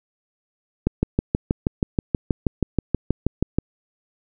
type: click train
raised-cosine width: 3 ms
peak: -5 dBFS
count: 18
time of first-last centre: 0.87-3.586 s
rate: 6.26 Hz
effects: none